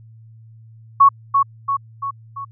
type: tone with echo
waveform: sine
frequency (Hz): 1108.7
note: C#6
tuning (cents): 0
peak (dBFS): -6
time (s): 1-1.09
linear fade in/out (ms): 10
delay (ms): 340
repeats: 4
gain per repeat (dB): -5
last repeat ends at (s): 2.45
effects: added 112 Hz sine -41 dBFS peak until 2.51 s